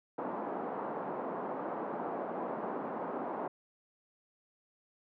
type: band-pass noise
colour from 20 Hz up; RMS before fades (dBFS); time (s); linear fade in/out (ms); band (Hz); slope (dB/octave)
white; -38; 0.18-3.48; 5; 200 to 980; 24
effects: none